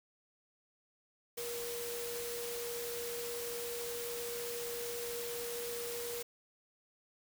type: tone in noise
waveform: sine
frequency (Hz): 474.9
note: A#4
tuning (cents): +32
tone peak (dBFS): -40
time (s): 1.37-6.23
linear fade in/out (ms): 10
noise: white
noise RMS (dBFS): -43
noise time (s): 1.37-6.23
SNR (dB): 0
effects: none